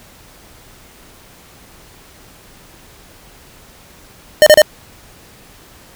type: tone bursts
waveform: square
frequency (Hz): 608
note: D#5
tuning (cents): -40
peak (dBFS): -3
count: 3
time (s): 4.42-4.618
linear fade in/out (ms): 0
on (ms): 44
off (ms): 33
effects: pink hiss -43 dBFS RMS until 5.95 s